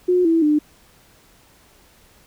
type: tone with pitch steps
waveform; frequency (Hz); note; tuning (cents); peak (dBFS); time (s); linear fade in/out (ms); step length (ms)
sine; 360.8 / 328.9 / 299.9; F#4 / E4 / D4; -44 / -4 / +36; -13; 0.08-0.59; 10; 170
effects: pink hiss -53 dBFS RMS until 2.26 s